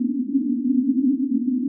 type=band-pass noise; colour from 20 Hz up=white; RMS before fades=-21 dBFS; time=0-1.68 s; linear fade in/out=5 ms; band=240 to 280 Hz; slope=96 dB/octave; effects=none